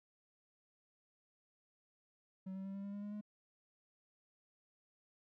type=tone with pitch steps; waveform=triangle; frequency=189.1 / 191.85 / 194.64 / 197.47 / 200.3 / 203.3 / 206.2 / 209.2 Hz; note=F#3 / G3 / G3 / G3 / G3 / G#3 / G#3 / G#3; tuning=+38 / -37 / -12 / +13 / +38 / -37 / -12 / +13 cents; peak=-40 dBFS; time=2.46-3.212 s; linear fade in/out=10 ms; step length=94 ms; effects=none